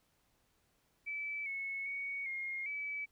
sine tone with pitch steps, 2309 / 2197 / 2233 / 2138 / 2295 Hz, D7 / C#7 / C#7 / C7 / D7, -30 / -16 / +12 / +37 / -40 cents, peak -37 dBFS, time 1.06-3.06 s, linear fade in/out 20 ms, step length 400 ms, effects pink hiss -75 dBFS RMS until 3.11 s

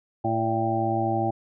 harmonic tone with a mistuned harmonic, 112.1 Hz, A2, 33 cents sharp, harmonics 1 / 2 / 3 / 5 / 6 / 7, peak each -29 / -32 / -28 / -33 / -31 / -26 dBFS, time 0.24-1.31 s, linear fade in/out 10 ms, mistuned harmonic 5, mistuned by +55 cents, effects none

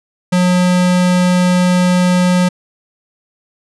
square tone, 180.3 Hz, F#3, 45 cents flat, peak -10 dBFS, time 0.32-2.49 s, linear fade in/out 10 ms, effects resampled to 24000 Hz

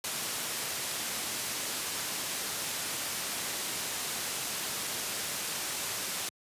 white low-pass noise, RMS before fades -35 dBFS, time 0.04-6.29 s, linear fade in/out 2 ms, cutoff 11000 Hz, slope 12 dB/octave, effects high-pass 100 Hz 12 dB/octave + resampled to 32000 Hz

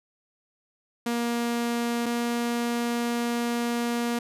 sawtooth tone pair in turn, 236.3 / 237.2 Hz, A#3 / A#3, +24 / +30 cents, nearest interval unison, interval 6 cents, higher second, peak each -21 dBFS, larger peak neither, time 1.06-2.06 / 2.06-4.19 s, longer second, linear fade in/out 5 ms, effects resampled to 32000 Hz

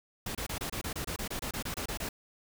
pink noise bursts, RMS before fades -36 dBFS, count 16, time 0.26-2.09 s, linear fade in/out 5 ms, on 90 ms, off 26 ms, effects none

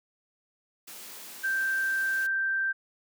white high-pass noise, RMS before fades -44 dBFS, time 0.87-2.27 s, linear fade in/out 10 ms, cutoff 170 Hz, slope 24 dB/octave
sine tone, 1568 Hz, G6, in tune, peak -25 dBFS, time 1.43-2.73 s, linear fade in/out 20 ms
effects none

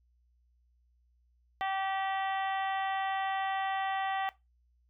harmonic tone, 386.6 Hz, G4, 24 cents flat, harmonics 2 / 3 / 4 / 5 / 6 / 7 / 8 / 9, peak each -31 / -39 / -45 / -39 / -51 / -49 / -46 / -51 dBFS, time 1.61-4.29 s, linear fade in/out 0 ms, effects noise-tail reverb RT60 0.2 s tail -18 dB re dry + added 60 Hz sine -66 dBFS peak until 4.89 s

